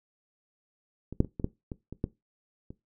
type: clicks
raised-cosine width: 3 ms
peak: -25 / -8 / -24 / -21 / -14 / -23 / -26 / -15 / -29 dBFS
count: 9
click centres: 1.126 / 1.204 / 1.247 / 1.398 / 1.444 / 1.718 / 1.926 / 2.041 / 2.705 s
effects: noise-tail reverb RT60 0.2 s tail -18 dB re dry